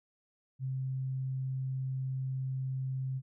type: tone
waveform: sine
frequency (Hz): 131.7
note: C3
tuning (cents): +12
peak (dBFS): -32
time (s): 0.59-3.22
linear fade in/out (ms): 50
effects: none